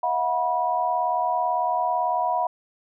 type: tone cluster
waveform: sine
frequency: 646 / 724 / 975 Hz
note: E5 / F#5 / B5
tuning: -35 / -38 / -23 cents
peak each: -29 / -24 / -24 dBFS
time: 0.03-2.47 s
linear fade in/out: 5 ms
effects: none